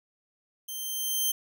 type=tone with level ramp; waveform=5% pulse; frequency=3136 Hz; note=G7; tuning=in tune; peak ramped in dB=-27 to -15 dBFS; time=0.68-1.32 s; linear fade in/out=10 ms; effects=none